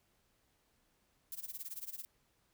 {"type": "noise with tremolo", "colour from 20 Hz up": "violet", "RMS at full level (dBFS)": -42, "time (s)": [1.32, 2.05], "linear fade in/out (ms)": 0, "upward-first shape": "sine", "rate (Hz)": 18, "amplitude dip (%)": 90, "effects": ["pink hiss -75 dBFS RMS until 2.53 s"]}